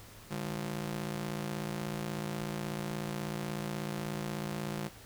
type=ring-modulated tone; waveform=sawtooth; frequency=174.61 Hz; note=F3; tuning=in tune; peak=-28 dBFS; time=0.3-4.89 s; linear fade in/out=20 ms; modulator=28.2 Hz; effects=added 106 Hz sine -58 dBFS peak until 5.05 s + pink hiss -53 dBFS RMS until 5.05 s